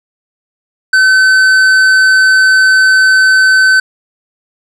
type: tone with tanh clipping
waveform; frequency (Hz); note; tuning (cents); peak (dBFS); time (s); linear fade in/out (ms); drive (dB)
sine; 1526; G6; -47; -6; 0.93-3.8; 5; 10
effects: none